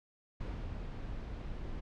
brown noise with ADSR envelope, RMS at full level -38 dBFS, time 0.4-1.81 s, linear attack 8 ms, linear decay 260 ms, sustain -3 dB, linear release 19 ms, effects low-pass 4000 Hz 12 dB/octave

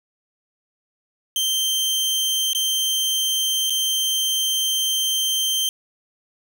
sawtooth tone with dropouts, 3136 Hz, G7, in tune, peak -16 dBFS, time 1.36-5.69 s, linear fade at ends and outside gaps 1 ms, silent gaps 2.532-2.549 / 3.698-3.704 s, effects none

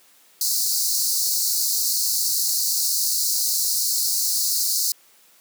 pink high-pass noise, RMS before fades -22 dBFS, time 0.41-4.92 s, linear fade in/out 2 ms, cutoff 4200 Hz, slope 96 dB/octave, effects white hiss -55 dBFS RMS until 5.4 s + high-pass 200 Hz 12 dB/octave

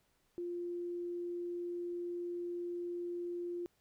sine tone, 349.2 Hz, F4, in tune, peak -37 dBFS, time 0.38-3.66 s, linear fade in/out 0 ms, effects pink hiss -75 dBFS RMS until 3.8 s

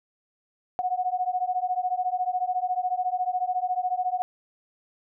sine beating tone pair, 725 / 739 Hz, F#5 / F#5, -35 / -2 cents, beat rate 14 Hz, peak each -27 dBFS, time 0.79-4.22 s, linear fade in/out 0 ms, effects none

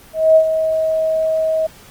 sine tone with ADSR envelope, 637 Hz, D#5, 41 cents sharp, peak -5 dBFS, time 0.13-1.67 s, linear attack 230 ms, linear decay 78 ms, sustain -9 dB, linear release 10 ms, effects pink hiss -43 dBFS RMS until 1.9 s + Opus 24 kbps

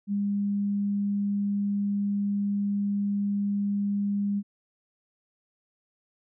sine tone, 202.1 Hz, G#3, 47 cents flat, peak -24 dBFS, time 0.07-4.43 s, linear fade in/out 50 ms, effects none

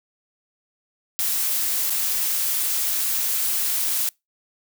blue noise with dropouts, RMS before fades -23 dBFS, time 1.19-4.09 s, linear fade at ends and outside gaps 0 ms, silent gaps 1.898-1.904 s, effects noise-tail reverb RT60 0.2 s tail -26 dB re dry

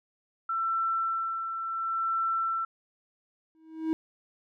sine tone with tremolo, 1340 Hz, E6, 28 cents sharp, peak -25 dBFS, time 0.49-2.65 s, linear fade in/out 5 ms, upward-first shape sine, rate 0.71 Hz, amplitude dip 50%
triangle tone with exponential growth, 319.6 Hz, D#4, 47 cents sharp, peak -20 dBFS, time 3.55-3.93 s, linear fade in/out 0 ms, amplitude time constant 82 ms
effects none

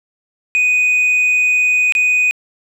sine tone with dropouts, 2489 Hz, D#7, in tune, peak -8 dBFS, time 0.55-2.31 s, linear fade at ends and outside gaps 0 ms, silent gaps 1.923-1.951 s, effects tanh soft clip ceiling -10 dBFS + 8-bit

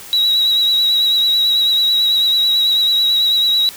triangle tone with vibrato, 3873 Hz, B7, 35 cents flat, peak -9 dBFS, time 0.13-3.69 s, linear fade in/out 0 ms, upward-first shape sine, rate 9.1 Hz, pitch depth 30 cents each way, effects tanh soft clip ceiling -7 dBFS + white hiss -35 dBFS RMS until 3.76 s

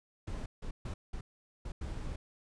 brown noise bursts at uneven times, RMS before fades -39 dBFS, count 6, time 0.27-0.46 / 0.62-0.71 / 0.85-0.94 / 1.13-1.21 / 1.65-1.72 / 1.81-2.16 s, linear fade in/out 5 ms, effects resampled to 22050 Hz

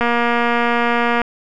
click train, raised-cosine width 0.5 ms, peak -3 dBFS, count 287, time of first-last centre 0.01-1.217 s, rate 237 Hz, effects none

